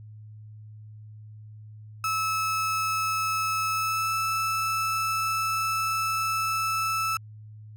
35% pulse tone with pitch glide, 1300 to 1313.6 Hz, E6 to E6, -24 to -6 cents, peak -23 dBFS, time 2.04-7.17 s, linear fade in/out 2 ms, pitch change +18 cents, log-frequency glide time 3.69-4.14 s, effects added 107 Hz sine -42 dBFS peak until 7.76 s + AAC 64 kbps

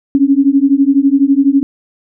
sine beating tone pair, 270.7 / 282.7 Hz, C#4 / C#4, -41 / +34 cents, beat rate 12 Hz, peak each -10 dBFS, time 0.15-1.63 s, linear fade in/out 0 ms, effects none

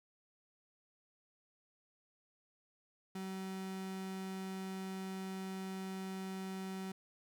35% pulse tone, 190 Hz, F#3, 46 cents sharp, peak -39 dBFS, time 3.15-6.92 s, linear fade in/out 5 ms, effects none

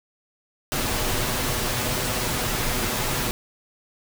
pink noise with comb filter, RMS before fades -25 dBFS, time 0.72-3.31 s, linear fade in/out 0 ms, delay 8.1 ms, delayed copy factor +0.5, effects none

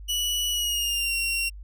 sawtooth tone with pitch glide, 2944 to 2747 Hz, F#7 to F7, -9 to -29 cents, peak -21 dBFS, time 0.08-1.5 s, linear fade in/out 20 ms, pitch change -120 cents, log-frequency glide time 0.5-1.14 s, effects added 50 Hz sine -38 dBFS peak until 1.63 s

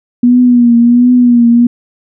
sine tone with vibrato, 241.5 Hz, B3, 39 cents flat, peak -3 dBFS, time 0.23-1.67 s, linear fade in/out 5 ms, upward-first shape triangle, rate 1.4 Hz, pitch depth 58 cents each way, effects none

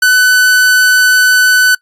45% pulse tone, 1501 Hz, F#6, 24 cents sharp, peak -5 dBFS, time 0.02-1.75 s, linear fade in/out 5 ms, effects noise-tail reverb RT60 0.1 s tail -23 dB re dry + resampled to 32000 Hz

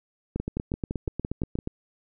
two click trains, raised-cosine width 3 ms, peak -16 / -16 dBFS, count 12 / 8, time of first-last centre 0.36-1.674 / 0.4-1.588 s, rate 8.37 / 5.89 Hz, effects none

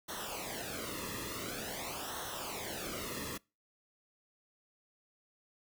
pink noise with flanger, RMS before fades -41 dBFS, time 0.08-3.38 s, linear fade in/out 10 ms, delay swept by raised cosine 0.41 to 1.34 ms, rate 0.47 Hz, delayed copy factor -0.8, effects noise-tail reverb RT60 0.3 s tail -26 dB re dry

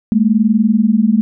sine tone pair together, 207.1 / 227.6 Hz, G#3 / A#3, -5 / -41 cents, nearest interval major second, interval 164 cents, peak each -12 dBFS, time 0.12-1.21 s, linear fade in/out 0 ms, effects none

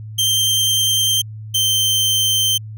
sawtooth tone pair in turn, 3145 / 3120 Hz, G7 / G7, +5 / -9 cents, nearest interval unison, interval 14 cents, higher first, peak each -11 dBFS, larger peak neither, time 0.18-1.22 / 1.54-2.58 s, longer neither, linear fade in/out 10 ms, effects added 108 Hz sine -29 dBFS peak until 2.77 s

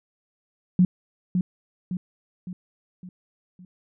sine tone with echo, 181.4 Hz, F#3, 34 cents flat, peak -13 dBFS, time 0.79-0.85 s, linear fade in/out 2 ms, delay 560 ms, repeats 5, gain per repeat -6 dB, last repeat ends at 3.65 s, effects none

